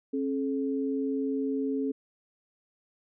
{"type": "tone pair together", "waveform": "sine", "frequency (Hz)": [270, 430.1], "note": ["C#4", "A4"], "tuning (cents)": [-45, -39], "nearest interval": "minor sixth", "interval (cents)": 806, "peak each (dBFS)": [-28, -32], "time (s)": [0.13, 1.92], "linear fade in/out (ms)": 10, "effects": []}